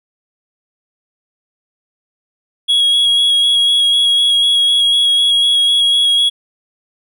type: tone with vibrato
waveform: triangle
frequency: 3322 Hz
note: G#7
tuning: in tune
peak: -8 dBFS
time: 2.68-6.3 s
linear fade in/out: 20 ms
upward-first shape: square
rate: 4 Hz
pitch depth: 11 cents each way
effects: none